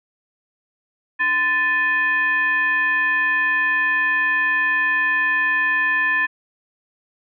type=tone with frequency modulation; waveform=sine; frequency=1760 Hz; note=A6; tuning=in tune; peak=-16 dBFS; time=1.19-6.27 s; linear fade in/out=20 ms; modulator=732 Hz; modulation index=0.66; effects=none